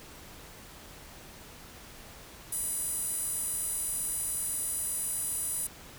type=tone with high-pass filter; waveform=sawtooth; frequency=987.8 Hz; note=B5; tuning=in tune; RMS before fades=-33 dBFS; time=2.52-5.67 s; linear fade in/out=5 ms; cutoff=10000 Hz; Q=5.1; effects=pink hiss -49 dBFS RMS until 5.98 s